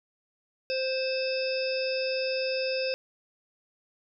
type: harmonic tone with a mistuned harmonic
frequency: 523.3 Hz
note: C5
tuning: in tune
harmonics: 1 / 3 / 5 / 7 / 9 / 10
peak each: -28 / -43 / -34 / -45 / -38 / -37 dBFS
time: 0.7-2.94 s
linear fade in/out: 0 ms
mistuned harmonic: 9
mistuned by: +40 cents
effects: none